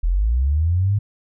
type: linear sweep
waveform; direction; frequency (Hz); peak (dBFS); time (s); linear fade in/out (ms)
sine; up; 38.66 to 105.3; -15; 0.03-0.99; 10
effects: none